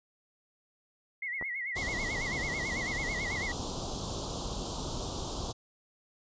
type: tone with vibrato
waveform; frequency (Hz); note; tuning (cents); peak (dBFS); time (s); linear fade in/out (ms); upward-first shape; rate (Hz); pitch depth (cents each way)
sine; 2046; C7; -39; -33; 1.22-3.52; 5; sine; 9.1; 120
type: clicks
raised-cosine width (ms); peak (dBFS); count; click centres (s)
1; -27; 2; 1.413 / 1.425
type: band-stop noise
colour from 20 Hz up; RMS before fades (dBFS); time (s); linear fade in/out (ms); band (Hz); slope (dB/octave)
pink; -36; 1.75-5.53; 20; 1200 to 3200; 48
effects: resampled to 16000 Hz